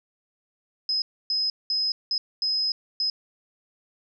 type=tone bursts at uneven times; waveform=sine; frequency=5080 Hz; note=D#8; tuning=35 cents sharp; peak=-22 dBFS; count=6; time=0.89-1.02 / 1.3-1.5 / 1.7-1.92 / 2.11-2.18 / 2.42-2.72 / 3-3.1 s; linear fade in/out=2 ms; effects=none